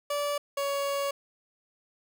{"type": "tone pair in turn", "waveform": "30% pulse", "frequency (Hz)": [579, 560.6], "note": ["D5", "C#5"], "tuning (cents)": [-25, 19], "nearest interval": "minor second", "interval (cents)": 56, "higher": "first", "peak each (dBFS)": [-25, -25], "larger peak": "neither", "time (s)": [[0.1, 0.38], [0.57, 1.11]], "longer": "second", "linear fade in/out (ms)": 5, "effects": []}